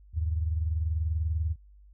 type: tone pair together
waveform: sine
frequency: 77.78 / 98 Hz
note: D#2 / G2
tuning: 0 / 0 cents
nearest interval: major third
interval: 400 cents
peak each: -26 / -34 dBFS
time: 0.13-1.56 s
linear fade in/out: 50 ms
effects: added 50 Hz sine -51 dBFS peak until 1.93 s